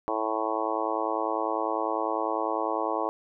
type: harmonic tone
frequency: 110 Hz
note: A2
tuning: in tune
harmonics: 3 / 4 / 5 / 6 / 7 / 8 / 9 / 10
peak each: -34 / -34 / -34 / -34 / -34 / -34 / -34 / -34 dBFS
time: 0.08-3.09 s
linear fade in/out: 0 ms
effects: none